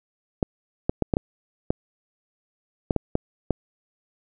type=clicks; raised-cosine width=2 ms; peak=-7 dBFS; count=10; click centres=0.428 / 0.895 / 1.023 / 1.138 / 1.169 / 1.705 / 2.908 / 2.963 / 3.154 / 3.507 s; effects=none